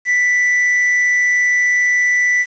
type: tone with amplitude modulation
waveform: triangle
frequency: 1975.5 Hz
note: B6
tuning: in tune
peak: -9 dBFS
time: 0.05-2.46 s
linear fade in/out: 50 ms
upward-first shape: sine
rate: 183 Hz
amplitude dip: 25%
effects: resampled to 16000 Hz + 7-bit